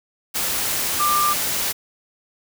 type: tone in noise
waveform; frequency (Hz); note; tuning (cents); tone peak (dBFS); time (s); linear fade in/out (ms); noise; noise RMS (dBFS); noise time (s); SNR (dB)
sine; 1190; D6; +22; -17; 0.99-1.34; 20; white; -23; 0.34-1.73; +3
effects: none